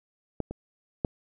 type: clicks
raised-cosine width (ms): 2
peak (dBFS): -15 / -22 / -12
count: 3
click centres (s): 0.403 / 0.51 / 1.048
effects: none